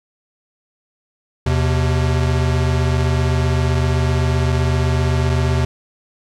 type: tone pair together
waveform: square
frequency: 79.5 / 127.33 Hz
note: D#2 / C3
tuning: +38 / -47 cents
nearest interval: minor sixth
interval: 815 cents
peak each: -18 dBFS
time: 1.46-5.65 s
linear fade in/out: 5 ms
effects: low-pass 7000 Hz 12 dB/octave + 9-bit